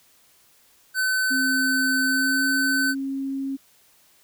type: tone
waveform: square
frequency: 1520 Hz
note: F#6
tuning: 46 cents sharp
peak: -21 dBFS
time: 0.94-2.95 s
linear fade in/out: 50 ms
type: tone with pitch glide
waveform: sine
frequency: 264.7 to 271.4 Hz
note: C4 to C#4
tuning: +20 to -36 cents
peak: -25 dBFS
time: 1.3-3.57 s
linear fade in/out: 20 ms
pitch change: +44 cents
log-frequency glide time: 2.04-2.44 s
effects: white hiss -58 dBFS RMS until 4.23 s